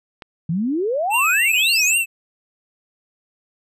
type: click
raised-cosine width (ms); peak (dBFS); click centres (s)
0.3; -19; 0.222
type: exponential sweep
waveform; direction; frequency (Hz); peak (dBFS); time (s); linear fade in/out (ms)
sine; up; 154.4 to 8880; -18; 0.49-1.98; 5
type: tone with vibrato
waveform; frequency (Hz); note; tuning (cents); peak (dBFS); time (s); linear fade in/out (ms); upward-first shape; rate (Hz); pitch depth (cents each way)
square; 2630; E7; -5; -17; 1.1-2.06; 50; triangle; 3.7; 110
effects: none